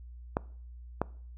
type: clicks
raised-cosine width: 1 ms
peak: -13 dBFS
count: 2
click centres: 0.369 / 1.016 s
effects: noise-tail reverb RT60 0.5 s tail -22 dB re dry + added 60 Hz sine -44 dBFS peak until 1.37 s